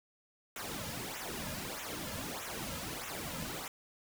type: noise with flanger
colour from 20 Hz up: pink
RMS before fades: -41 dBFS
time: 0.56-3.68 s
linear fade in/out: 2 ms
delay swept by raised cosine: 0.21 to 2.71 ms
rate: 1.6 Hz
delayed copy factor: -0.8
effects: none